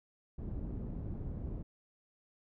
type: low-pass noise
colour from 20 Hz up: pink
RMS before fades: -40 dBFS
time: 0.38-1.63 s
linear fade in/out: 10 ms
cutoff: 260 Hz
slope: 12 dB/octave
effects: none